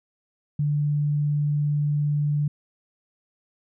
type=tone; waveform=sine; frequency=147.1 Hz; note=D3; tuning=3 cents sharp; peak=-20 dBFS; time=0.59-2.48 s; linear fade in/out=5 ms; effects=none